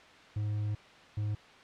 triangle tone bursts at uneven times, 105.1 Hz, G#2, 21 cents sharp, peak -28 dBFS, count 2, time 0.36-0.75 / 1.17-1.35 s, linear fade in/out 5 ms, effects white hiss -54 dBFS RMS until 1.63 s + low-pass 3000 Hz 12 dB/octave

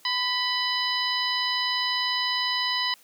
harmonic tone with a mistuned harmonic, 1000 Hz, B5, 21 cents sharp, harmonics 1 / 2 / 3 / 4 / 5, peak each -30 / -30 / -30 / -30 / -30 dBFS, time 0.05-2.94 s, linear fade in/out 2 ms, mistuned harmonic 2, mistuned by -30 cents, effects white hiss -56 dBFS RMS until 3.03 s + high-pass 150 Hz 12 dB/octave

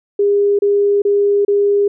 sine tone bursts, 405.5 Hz, G#4, 41 cents flat, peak -10 dBFS, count 4, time 0.19-1.88 s, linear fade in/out 5 ms, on 400 ms, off 30 ms, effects none

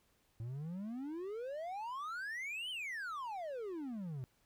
triangle exponential two-way sweep, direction up then down, 109.7 to 3136 to 121.3 Hz, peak -38 dBFS, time 0.4-4.24 s, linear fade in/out 0 ms, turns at 2.7 s, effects pink hiss -74 dBFS RMS until 4.45 s

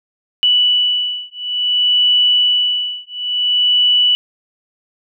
sine beating tone pair, 2960 / 2960.57 Hz, F#7 / F#7, 0 / 0 cents, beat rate 0.57 Hz, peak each -15 dBFS, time 0.43-4.15 s, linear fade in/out 0 ms, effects none

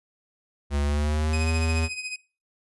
square tone with pitch glide, 71.6 to 80.83 Hz, D2 to E2, -43 to -33 cents, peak -23 dBFS, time 0.7-1.89 s, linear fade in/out 50 ms, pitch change +210 cents, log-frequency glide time 0.81-1.5 s
sawtooth tone with tremolo, 2509 Hz, D#7, 14 cents sharp, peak -25 dBFS, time 1.33-2.16 s, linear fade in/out 2 ms, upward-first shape triangle, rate 14 Hz, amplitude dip 75%
effects noise-tail reverb RT60 0.3 s tail -19 dB re dry + resampled to 24000 Hz

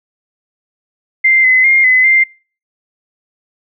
sine tone with pitch steps, 2090 / 2034 / 2122 / 2025 / 2095 Hz, C7 / C7 / C7 / B6 / C7, -2 / -50 / +24 / +43 / +2 cents, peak -6 dBFS, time 1.24-2.24 s, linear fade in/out 10 ms, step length 200 ms, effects noise-tail reverb RT60 0.4 s tail -26 dB re dry

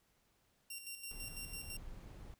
10% pulse tone with tremolo, 2759 Hz, F7, 22 cents flat, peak -35 dBFS, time 0.7-1.77 s, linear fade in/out 5 ms, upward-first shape square, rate 6 Hz, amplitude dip 55%
brown noise, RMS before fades -50 dBFS, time 1.11-2.34 s, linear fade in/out 0 ms
effects pink hiss -75 dBFS RMS until 2.39 s

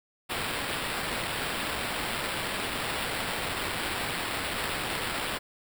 white noise with sample-and-hold, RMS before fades -32 dBFS, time 0.29-5.39 s, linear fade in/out 20 ms, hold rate 6300 Hz, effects none

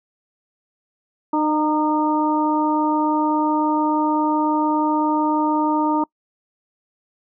harmonic tone with a mistuned harmonic, 304.3 Hz, D#4, 38 cents flat, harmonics 1 / 2 / 3 / 4, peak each -19 / -28 / -20 / -28 dBFS, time 1.33-6.04 s, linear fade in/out 5 ms, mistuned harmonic 3, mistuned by +20 cents, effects noise-tail reverb RT60 0.1 s tail -26 dB re dry

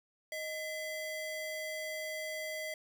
square ring-modulated tone, 1325 Hz, E6, 9 cents sharp, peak -35 dBFS, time 0.32-2.74 s, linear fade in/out 2 ms, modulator 701 Hz, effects none

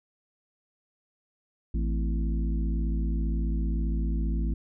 harmonic tone with a mistuned harmonic, 55 Hz, A1, in tune, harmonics 1 / 3 / 4 / 5 / 6, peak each -25 / -35 / -37 / -39 / -41 dBFS, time 1.74-4.54 s, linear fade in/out 5 ms, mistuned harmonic 5, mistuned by -110 cents, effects none

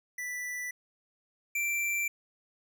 square tone pair in turn, 1975.5 / 2349 Hz, B6 / D7, 0 / 0 cents, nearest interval minor third, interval 300 cents, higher second, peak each -35 / -29 dBFS, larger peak second, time 0.18-0.71 / 1.55-2.08 s, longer neither, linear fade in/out 5 ms, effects none

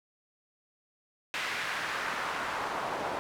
pink noise with band-pass filter sweep, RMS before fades -34 dBFS, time 1.34-3.19 s, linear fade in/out 0 ms, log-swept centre 2100 to 790 Hz, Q 1.4, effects none

